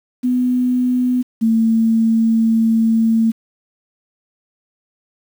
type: tone pair in turn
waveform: sine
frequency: 249.7 / 225.2 Hz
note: B3 / A3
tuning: +19 / +40 cents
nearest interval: major second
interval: 179 cents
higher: first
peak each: -13 / -11 dBFS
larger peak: second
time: 0.23-1.23 / 1.41-3.32 s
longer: second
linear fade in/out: 20 ms
effects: 7-bit